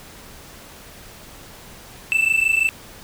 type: tone pair together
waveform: triangle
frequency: 2637 / 2663 Hz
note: E7 / E7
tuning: 0 / +17 cents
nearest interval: unison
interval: 17 cents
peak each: -17 dBFS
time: 2.12-2.69 s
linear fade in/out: 0 ms
effects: pink hiss -42 dBFS RMS until 3.03 s